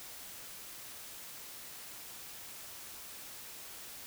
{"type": "silence", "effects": ["white hiss -48 dBFS RMS until 4.06 s"]}